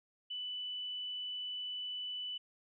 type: tone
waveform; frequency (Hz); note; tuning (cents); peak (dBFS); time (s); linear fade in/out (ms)
sine; 2984; F#7; +14; -38; 0.3-2.38; 10
effects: none